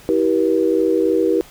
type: tone cluster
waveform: sine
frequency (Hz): 324 / 387.2 / 479.4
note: E4 / G4 / A#4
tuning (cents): -30 / -21 / +48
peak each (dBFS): -18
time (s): 0.09-1.41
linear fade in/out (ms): 0
effects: pink hiss -44 dBFS RMS until 1.5 s